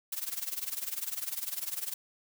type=noise with tremolo; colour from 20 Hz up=blue; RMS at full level=-33 dBFS; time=0.12-1.94 s; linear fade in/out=5 ms; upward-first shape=sine; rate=20 Hz; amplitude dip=85%; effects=none